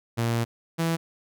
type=tone pair in turn; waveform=sawtooth; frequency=116.54 / 165.14 Hz; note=A#2 / E3; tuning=0 / +3 cents; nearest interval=tritone; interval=603 cents; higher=second; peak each=-19 dBFS; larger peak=neither; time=0.17-0.45 / 0.78-0.97 s; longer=first; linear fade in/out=20 ms; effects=none